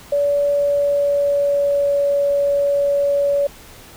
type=tone with pitch glide; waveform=sine; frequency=573 to 567.1 Hz; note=D5 to C#5; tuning=-43 to +39 cents; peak=-14 dBFS; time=0.12-3.47 s; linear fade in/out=5 ms; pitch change=-18 cents; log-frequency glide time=0.51-1.95 s; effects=pink hiss -42 dBFS RMS until 3.96 s